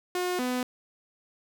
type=tone pair in turn; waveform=sawtooth; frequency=360 / 250.5 Hz; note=F#4 / B3; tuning=-47 / +25 cents; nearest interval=tritone; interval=628 cents; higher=first; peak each=-23 dBFS; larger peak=neither; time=0.15-0.39 / 0.39-0.63 s; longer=neither; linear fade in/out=2 ms; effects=none